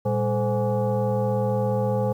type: tone with frequency modulation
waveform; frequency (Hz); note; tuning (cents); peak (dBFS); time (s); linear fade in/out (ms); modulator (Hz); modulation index
sine; 201.1; G3; +44; -20; 0.05-2.13; 10; 317; 1.7
effects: 9-bit